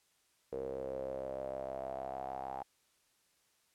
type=tone with band-pass filter sweep; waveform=sawtooth; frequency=66.5 Hz; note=C2; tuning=29 cents sharp; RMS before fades=-41 dBFS; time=0.52-2.63 s; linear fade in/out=5 ms; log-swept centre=470 to 800 Hz; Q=8.6; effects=white hiss -73 dBFS RMS until 3.74 s + low-pass 11000 Hz 12 dB/octave